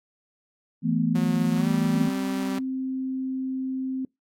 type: chord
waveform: sine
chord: E suspended fourth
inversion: none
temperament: equal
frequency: 164.81 / 220 / 246.9 Hz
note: E3 / A3 / B3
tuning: 0 / 0 / 0 cents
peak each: -25 dBFS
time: 0.82-2.11 s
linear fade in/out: 50 ms
type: tone with pitch glide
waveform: sawtooth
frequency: 181.3 to 194.31 Hz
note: F#3 to G3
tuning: -35 to -15 cents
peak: -26 dBFS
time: 1.15-2.59 s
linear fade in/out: 5 ms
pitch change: +120 cents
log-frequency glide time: 1.57-1.67 s
type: tone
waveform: sine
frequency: 261.9 Hz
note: C4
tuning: 2 cents sharp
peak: -26 dBFS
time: 1.95-4.05 s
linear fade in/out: 2 ms
effects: noise-tail reverb RT60 0.2 s tail -26 dB re dry + AAC 48 kbps